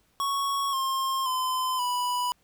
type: tone with pitch steps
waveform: square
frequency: 1108.7 / 1066 / 1024.9 / 985.5 Hz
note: C#6 / C6 / C6 / B5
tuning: 0 / +32 / -36 / -4 cents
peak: -26 dBFS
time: 0.2-2.32 s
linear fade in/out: 0 ms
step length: 530 ms
effects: pink hiss -67 dBFS RMS until 2.43 s